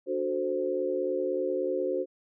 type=chord; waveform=sine; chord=D dominant seventh; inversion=none; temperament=equal; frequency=293.7 / 370 / 440 / 523.3 Hz; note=D4 / F#4 / A4 / C5; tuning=0 / 0 / 0 / 0 cents; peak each=-36 / -30 / -36 / -30 dBFS; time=0.06-2.06 s; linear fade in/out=50 ms; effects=none